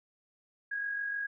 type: tone with amplitude modulation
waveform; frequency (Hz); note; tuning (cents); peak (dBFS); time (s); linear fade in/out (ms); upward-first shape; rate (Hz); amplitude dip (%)
sine; 1645; G#6; -17; -30; 0.71-1.27; 10; sine; 46.5; 45
effects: none